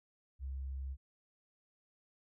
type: tone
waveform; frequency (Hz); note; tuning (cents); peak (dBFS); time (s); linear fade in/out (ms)
sine; 67; C2; +42; -38; 0.39-0.97; 50
effects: none